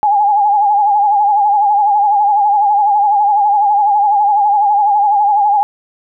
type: tone with vibrato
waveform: sine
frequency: 823 Hz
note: G#5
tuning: 16 cents flat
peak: -8 dBFS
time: 0.03-5.63 s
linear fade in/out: 0 ms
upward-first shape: sine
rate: 12 Hz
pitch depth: 64 cents each way
effects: none